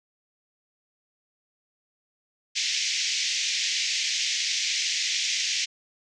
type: band-pass noise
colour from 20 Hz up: white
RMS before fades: -27 dBFS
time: 2.55-5.66 s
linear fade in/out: 20 ms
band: 2000 to 6500 Hz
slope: 48 dB/octave
effects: none